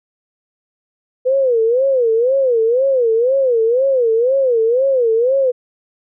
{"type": "tone with vibrato", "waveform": "sine", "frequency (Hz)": 493.9, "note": "B4", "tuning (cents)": 0, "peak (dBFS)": -11, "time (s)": [1.25, 5.52], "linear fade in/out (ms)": 20, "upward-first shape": "sine", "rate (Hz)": 2, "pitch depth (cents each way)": 180, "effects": []}